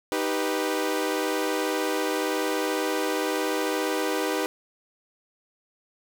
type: chord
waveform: sawtooth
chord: Eb augmented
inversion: none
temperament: equal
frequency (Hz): 311.1 / 392 / 493.9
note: Eb4 / G4 / B4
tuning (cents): 0 / 0 / 0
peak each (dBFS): -25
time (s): 0.12-4.46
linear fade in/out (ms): 0
effects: none